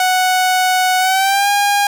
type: tone with pitch glide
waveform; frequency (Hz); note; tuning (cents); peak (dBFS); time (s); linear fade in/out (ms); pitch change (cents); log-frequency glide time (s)
sawtooth; 740 to 811.7; F#5 to G#5; 0 to -40; -8; 0-1.87; 2; +160; 0.99-1.49
effects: none